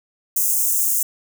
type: high-pass noise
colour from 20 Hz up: white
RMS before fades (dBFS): -19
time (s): 0.36-1.03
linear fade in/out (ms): 5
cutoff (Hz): 6400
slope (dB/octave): 48
effects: none